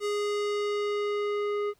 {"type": "tone with low-pass filter sweep", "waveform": "square", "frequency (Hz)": 413, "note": "G#4", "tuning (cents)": -10, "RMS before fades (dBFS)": -29, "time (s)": [0, 1.74], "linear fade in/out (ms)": 50, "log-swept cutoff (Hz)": [9000, 1700], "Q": 0.77, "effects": ["pink hiss -67 dBFS RMS until 1.79 s"]}